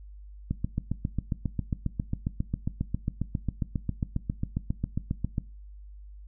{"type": "click train", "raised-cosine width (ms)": 5, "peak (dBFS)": -15, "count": 37, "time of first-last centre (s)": [0.51, 5.381], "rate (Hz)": 7.39, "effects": ["noise-tail reverb RT60 0.3 s tail -19 dB re dry", "added 50 Hz sine -43 dBFS peak until 6.27 s"]}